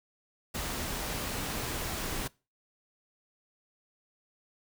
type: noise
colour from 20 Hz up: pink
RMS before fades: -35 dBFS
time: 0.54-2.28 s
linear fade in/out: 10 ms
effects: noise-tail reverb RT60 0.3 s tail -23 dB re dry